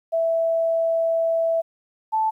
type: tone pair in turn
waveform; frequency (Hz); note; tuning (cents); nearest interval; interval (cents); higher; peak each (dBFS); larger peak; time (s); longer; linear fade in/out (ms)
sine; 659.3 / 877; E5 / A5; 0 / -6; perfect fourth; 494; second; -18; neither; 0.12-1.62 / 2.12-2.31; first; 20
effects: 10-bit